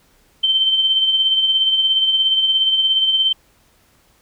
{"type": "tone with tremolo", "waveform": "sine", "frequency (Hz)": 3106, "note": "G7", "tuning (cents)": -17, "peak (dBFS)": -11, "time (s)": [0.43, 3.33], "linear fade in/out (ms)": 10, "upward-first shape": "sine", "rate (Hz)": 17, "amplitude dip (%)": 45, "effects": ["pink hiss -56 dBFS RMS until 4.21 s"]}